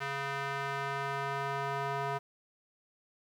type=tone with band-pass filter sweep; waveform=square; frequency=138.9 Hz; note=C#3; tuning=4 cents sharp; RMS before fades=-35 dBFS; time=0-2.19 s; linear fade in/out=20 ms; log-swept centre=1600 to 980 Hz; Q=1.3; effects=10-bit